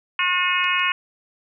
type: harmonic tone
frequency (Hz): 360.8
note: F#4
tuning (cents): -44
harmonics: 3 / 4 / 5 / 6 / 7 / 8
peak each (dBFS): -24 / -27 / -27 / -26 / -23 / -26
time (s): 0.19-0.92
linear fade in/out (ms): 2
type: clicks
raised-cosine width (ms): 0.2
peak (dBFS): -22 / -25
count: 2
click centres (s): 0.643 / 0.795
effects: none